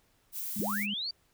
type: noise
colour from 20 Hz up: violet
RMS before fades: -37 dBFS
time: 0.32-0.87 s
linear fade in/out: 50 ms
type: tone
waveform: sine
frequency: 205.1 Hz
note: G#3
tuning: 21 cents flat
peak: -34 dBFS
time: 0.56-0.94 s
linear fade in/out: 5 ms
type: linear sweep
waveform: sine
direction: up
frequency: 87.31 to 4725 Hz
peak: -32 dBFS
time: 0.59-1.11 s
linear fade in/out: 5 ms
effects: pink hiss -69 dBFS RMS until 1.33 s